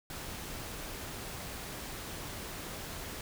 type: noise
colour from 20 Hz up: pink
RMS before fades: -42 dBFS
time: 0.1-3.21 s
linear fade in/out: 2 ms
effects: none